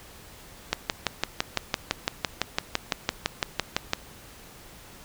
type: click train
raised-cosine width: 0.2 ms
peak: -5 dBFS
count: 20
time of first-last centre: 0.73-3.934 s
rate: 5.93 Hz
effects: pink hiss -48 dBFS RMS until 5.04 s